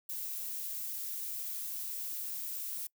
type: noise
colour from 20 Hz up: violet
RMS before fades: -39 dBFS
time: 0.09-2.87 s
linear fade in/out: 5 ms
effects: noise-tail reverb RT60 0.1 s tail -24 dB re dry